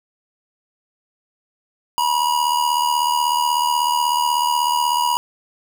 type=tone with amplitude modulation; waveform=square; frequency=966 Hz; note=B5; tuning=39 cents flat; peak=-14 dBFS; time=1.98-5.17 s; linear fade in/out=0 ms; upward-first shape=sine; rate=76.3 Hz; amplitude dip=65%; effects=7-bit